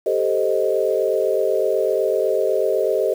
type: chord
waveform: sine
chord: A half-diminished seventh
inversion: third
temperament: equal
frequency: 392 / 440 / 523.3 / 622.3 Hz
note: G4 / A4 / C5 / Eb5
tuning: 0 / 0 / 0 / 0 cents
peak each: -22 dBFS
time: 0.06-3.14 s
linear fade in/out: 5 ms
effects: 7-bit